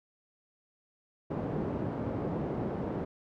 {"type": "band-pass noise", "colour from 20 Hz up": "pink", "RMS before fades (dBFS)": -34, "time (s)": [1.3, 3.05], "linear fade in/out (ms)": 10, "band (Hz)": [130, 560], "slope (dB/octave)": 12, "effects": []}